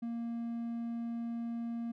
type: tone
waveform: triangle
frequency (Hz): 233.1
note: A#3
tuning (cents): 0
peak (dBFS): -33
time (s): 0.02-1.92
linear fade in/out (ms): 10
effects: none